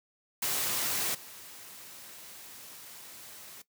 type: noise with level steps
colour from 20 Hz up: white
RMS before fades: -31 / -48 dBFS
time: 0.42-3.62 s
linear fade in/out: 5 ms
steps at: 1.14 s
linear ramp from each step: 10 ms
effects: noise-tail reverb RT60 0.1 s tail -17 dB re dry + high-pass 100 Hz 12 dB/octave